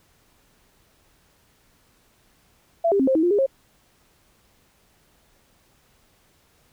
sine tone with pitch steps, 671 / 398.5 / 266.5 / 528 / 318.6 / 351.2 / 409 / 539 Hz, E5 / G4 / C4 / C5 / D#4 / F4 / G#4 / C#5, +31 / +28 / +32 / +16 / +41 / +10 / -26 / -49 cents, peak -16 dBFS, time 2.84-3.464 s, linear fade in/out 10 ms, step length 78 ms, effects pink hiss -61 dBFS RMS until 6.72 s

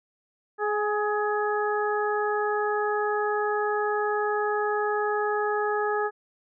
harmonic tone with a mistuned harmonic, 420 Hz, G#4, 19 cents sharp, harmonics 1 / 2 / 3 / 4, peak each -26 / -29 / -31 / -32 dBFS, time 0.58-6.11 s, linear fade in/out 50 ms, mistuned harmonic 2, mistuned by -17 cents, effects none

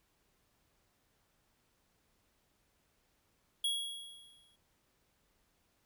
square tone with exponential decay, 3322 Hz, G#7, in tune, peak -30 dBFS, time 3.64-4.56 s, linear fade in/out 5 ms, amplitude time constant 200 ms, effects pink hiss -75 dBFS RMS until 5.85 s

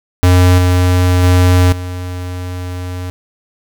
square tone with level steps, 90.2 Hz, F#2, 44 cents flat, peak -6 / -9 / -7 / -21 dBFS, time 0.23-3.1 s, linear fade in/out 0 ms, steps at 0.58 / 1.23 / 1.72 s, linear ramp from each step 5 ms, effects none

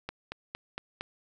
click train, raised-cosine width 0.3 ms, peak -19 dBFS, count 5, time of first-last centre 0.09-1.01 s, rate 4.35 Hz, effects none

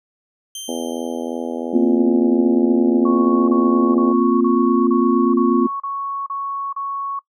20% pulse tone with exponential decay, 3136 Hz, G7, in tune, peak -22 dBFS, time 0.55-1.98 s, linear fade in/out 2 ms, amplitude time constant 310 ms
harmonic tone, 83 Hz, E2, 12 cents sharp, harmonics 3 / 4 / 5 / 6 / 7 / 8 / 9 / 10, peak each -26 / -29 / -31 / -29 / -32 / -36 / -38 / -37 dBFS, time 0.68-4.13 s, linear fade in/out 10 ms
sine chord, Bb suspended second, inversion none, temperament equal, 233.1 / 261.6 / 349.2 Hz, Bb3 / C4 / F4, 0 / 0 / 0 cents, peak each -17 dBFS, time 1.73-5.67 s, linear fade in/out 10 ms
sine tone bursts, 1108.7 Hz, C#6, in tune, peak -22 dBFS, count 9, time 3.05-7.192 s, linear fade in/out 5 ms, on 430 ms, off 34 ms
effects noise-tail reverb RT60 0.1 s tail -21 dB re dry

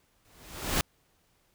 pink noise with exponential growth, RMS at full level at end -24 dBFS, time 0.25-0.81 s, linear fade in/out 1 ms, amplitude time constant 120 ms, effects pink hiss -69 dBFS RMS until 1.54 s

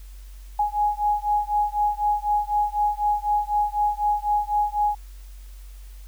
sine beating tone pair, 830.6 / 834.6 Hz, G#5 / G#5, 0 / +8 cents, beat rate 4 Hz, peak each -23 dBFS, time 0.59-4.95 s, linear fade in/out 5 ms, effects added 47 Hz sine -38 dBFS peak until 6.07 s + white hiss -55 dBFS RMS until 6.07 s

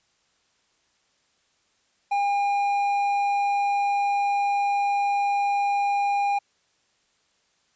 sine tone with hard clipping, 807 Hz, G#5, 50 cents flat, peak -22 dBFS, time 2.11-6.39 s, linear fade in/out 10 ms, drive 6 dB, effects white hiss -67 dBFS RMS until 7.75 s + resampled to 16000 Hz

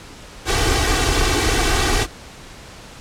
pink noise with comb filter, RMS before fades -17 dBFS, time 0.45-2.07 s, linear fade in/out 50 ms, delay 2.6 ms, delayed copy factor +0.8, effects pink hiss -39 dBFS RMS until 3 s + low-pass 8000 Hz 12 dB/octave

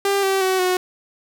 sawtooth tone with pitch steps, 397.2 / 386.6 / 376.2 / 366.1 Hz, G4 / G4 / F#4 / F#4, +23 / -24 / +29 / -18 cents, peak -13 dBFS, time 0.05-0.77 s, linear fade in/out 2 ms, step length 180 ms, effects none

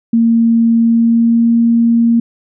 sine tone with pitch glide, 230 to 232.4 Hz, A#3 to A#3, -23 to -5 cents, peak -7 dBFS, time 0.13-2.2 s, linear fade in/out 5 ms, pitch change +18 cents, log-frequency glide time 0.78-1.55 s, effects none

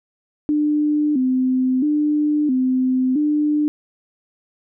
sine tone with vibrato, 277.2 Hz, C#4, in tune, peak -15 dBFS, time 0.49-3.68 s, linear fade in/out 0 ms, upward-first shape square, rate 0.75 Hz, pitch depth 130 cents each way, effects none

